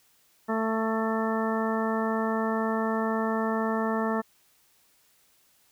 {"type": "harmonic tone", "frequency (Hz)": 222, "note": "A3", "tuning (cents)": 16, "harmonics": [1, 2, 3, 4, 5, 6, 8], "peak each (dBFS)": [-28, -31, -33, -34, -35, -36, -37], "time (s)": [0.48, 4.22], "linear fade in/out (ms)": 20, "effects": ["white hiss -64 dBFS RMS until 5.71 s"]}